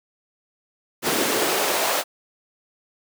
pink noise with high-pass filter sweep, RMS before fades -22 dBFS, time 1.02-2.04 s, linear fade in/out 50 ms, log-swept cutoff 270 to 670 Hz, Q 1.7, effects none

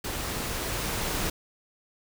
pink noise with level ramp, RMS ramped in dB -33 to -29 dBFS, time 0.04-1.3 s, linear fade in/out 5 ms, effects none

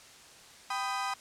35% pulse chord, G augmented, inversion none, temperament equal with one note detuned, 784 / 999.8 / 1244.5 Hz, G5 / B5 / D#6, 0 / +21 / 0 cents, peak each -34 dBFS, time 0.7-1.14 s, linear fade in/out 5 ms, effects white hiss -53 dBFS RMS until 1.2 s + low-pass 8000 Hz 12 dB/octave

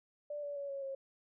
sine tone with pitch steps, 587.3 / 575.5 / 564 / 552.7 / 541.7 Hz, D5 / D5 / C#5 / C#5 / C#5, 0 / -35 / +30 / -5 / -40 cents, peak -38 dBFS, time 0.3-0.95 s, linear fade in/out 5 ms, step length 130 ms, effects none

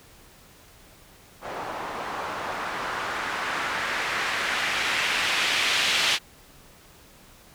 blue noise with low-pass filter sweep, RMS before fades -27 dBFS, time 1.41-6.19 s, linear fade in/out 50 ms, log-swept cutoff 790 to 3200 Hz, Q 1.3, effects pink hiss -52 dBFS RMS until 7.54 s

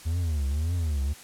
triangle tone with vibrato, 77.5 Hz, D#2, 6 cents flat, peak -22 dBFS, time 0.05-1.14 s, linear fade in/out 20 ms, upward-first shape triangle, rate 1.8 Hz, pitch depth 260 cents each way, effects white hiss -47 dBFS RMS until 1.23 s + low-pass 11000 Hz 12 dB/octave

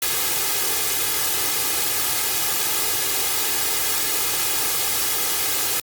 white noise with comb filter, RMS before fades -22 dBFS, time 0.02-5.8 s, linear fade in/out 2 ms, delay 2.4 ms, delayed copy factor +0.7, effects high-pass 80 Hz 12 dB/octave + Opus 48 kbps

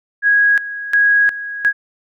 sine tone with tremolo, 1653 Hz, G#6, 9 cents flat, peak -9 dBFS, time 0.22-1.73 s, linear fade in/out 50 ms, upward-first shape square, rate 1.4 Hz, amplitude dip 80%, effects none

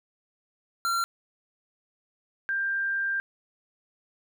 square / sine tone pair in turn, 1370 / 1587.4 Hz, F6 / G6, -34 / +21 cents, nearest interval minor third, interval 255 cents, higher second, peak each -25 dBFS, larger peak neither, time 0.85-1.04 / 2.49-3.2 s, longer second, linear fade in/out 0 ms, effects none

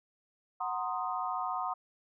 sine chord, C half-diminished seventh, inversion second, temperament equal, 740 / 932.3 / 1046.5 / 1244.5 Hz, Gb5 / Bb5 / C6 / Eb6, 0 / 0 / 0 / 0 cents, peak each -36 / -39 / -37 / -37 dBFS, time 0.6-1.74 s, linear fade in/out 10 ms, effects none

